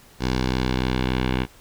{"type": "tone with low-pass filter sweep", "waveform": "10% pulse", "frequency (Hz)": 63.5, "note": "B1", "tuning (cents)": 49, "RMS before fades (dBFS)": -23, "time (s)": [0.19, 1.47], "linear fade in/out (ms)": 50, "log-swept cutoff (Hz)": [5100, 3000], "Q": 1.7, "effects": ["pink hiss -51 dBFS RMS until 1.6 s"]}